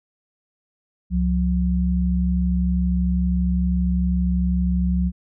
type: tone pair together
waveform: sine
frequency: 67.42 / 180 Hz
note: C#2 / F#3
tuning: -48 / -47 cents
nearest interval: octave + perfect fourth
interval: 1701 cents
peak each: -20 dBFS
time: 1.1-5.12 s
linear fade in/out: 50 ms
effects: none